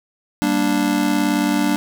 square chord, G minor, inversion none, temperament just, 196 / 235.2 / 294 Hz, G3 / Bb3 / D4, 0 / +16 / +2 cents, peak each -23 / -23 / -19 dBFS, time 0.42-1.76 s, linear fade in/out 0 ms, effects none

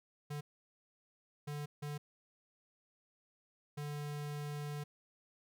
square tone bursts at uneven times, 146.83 Hz, D3, in tune, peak -40 dBFS, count 4, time 0.3-0.41 / 1.47-1.66 / 1.82-1.98 / 3.77-4.84 s, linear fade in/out 10 ms, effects none

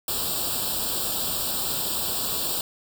white noise with comb filter, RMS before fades -27 dBFS, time 0.08-2.61 s, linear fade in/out 2 ms, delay 0.24 ms, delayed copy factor +1, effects none

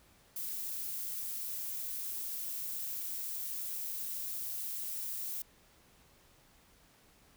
violet noise, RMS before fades -39 dBFS, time 0.36-5.42 s, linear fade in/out 2 ms, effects pink hiss -64 dBFS RMS until 7.36 s

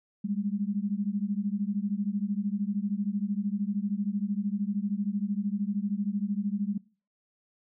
sine beating tone pair, 197.5 / 210.5 Hz, G3 / G#3, +13 / +24 cents, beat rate 13 Hz, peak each -30 dBFS, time 0.24-6.78 s, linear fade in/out 10 ms, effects noise-tail reverb RT60 0.4 s tail -23 dB re dry

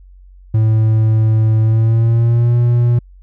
triangle tone with pitch glide, 110 to 119.96 Hz, A2 to B2, 0 to -50 cents, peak -7 dBFS, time 0.54-2.99 s, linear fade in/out 5 ms, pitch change +150 cents, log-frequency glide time 1.61-2.56 s, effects added 46 Hz sine -38 dBFS peak until 3.22 s

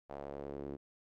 sawtooth tone with band-pass filter sweep, 70.4 Hz, C#2, 27 cents sharp, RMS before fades -44 dBFS, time 0.09-0.77 s, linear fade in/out 20 ms, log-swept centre 680 to 340 Hz, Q 2.2, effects none

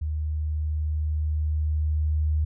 sine tone with level ramp, 76.6 Hz, D#2, 27 cents flat, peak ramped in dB -25 to -20 dBFS, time 0.01-2.45 s, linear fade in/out 10 ms, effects none

